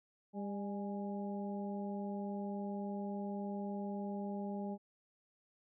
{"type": "harmonic tone with a mistuned harmonic", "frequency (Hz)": 200.4, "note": "G3", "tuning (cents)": 38, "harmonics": [1, 2, 3, 4], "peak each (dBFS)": [-39, -46, -48, -48], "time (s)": [0.33, 4.78], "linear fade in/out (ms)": 50, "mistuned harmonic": 4, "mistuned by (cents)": 50, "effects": []}